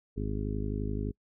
harmonic tone, 51.7 Hz, G#1, 7 cents flat, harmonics 1 / 2 / 3 / 4 / 5 / 6 / 7 / 8, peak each -34 / -36 / -41 / -39 / -39 / -44 / -45 / -41 dBFS, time 0.16-1.12 s, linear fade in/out 20 ms, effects noise-tail reverb RT60 0.1 s tail -26 dB re dry

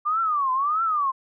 sine tone with vibrato, 1177 Hz, D6, 3 cents sharp, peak -20 dBFS, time 0.05-1.12 s, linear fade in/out 20 ms, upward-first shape triangle, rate 1.6 Hz, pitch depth 260 cents each way, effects none

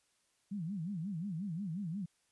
sine tone with vibrato, 180.8 Hz, F#3, 40 cents flat, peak -36 dBFS, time 0.51-2.06 s, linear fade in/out 10 ms, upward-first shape sine, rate 5.6 Hz, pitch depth 250 cents each way, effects white hiss -75 dBFS RMS until 2.31 s + resampled to 24000 Hz

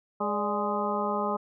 harmonic tone with a mistuned harmonic, 207.7 Hz, G#3, in tune, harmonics 1 / 2 / 3 / 4 / 5 / 6, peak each -33 / -33 / -33 / -33 / -33 / -33 dBFS, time 0.2-1.37 s, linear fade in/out 10 ms, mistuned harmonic 3, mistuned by -84 cents, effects none

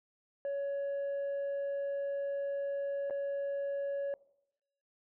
sine tone with dropouts, 560 Hz, C#5, 18 cents sharp, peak -30 dBFS, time 0.45-4.14 s, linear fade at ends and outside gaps 1 ms, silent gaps 3.099-3.107 s, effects noise-tail reverb RT60 0.8 s tail -22 dB re dry + tanh soft clip ceiling -32 dBFS

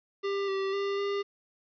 square tone with pitch steps, 397.1 / 388.4 / 398 / 401.3 Hz, G4 / G4 / G4 / G4, +22 / -16 / +26 / +41 cents, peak -29 dBFS, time 0.23-1.23 s, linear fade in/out 20 ms, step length 250 ms, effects resampled to 11025 Hz + 10-bit

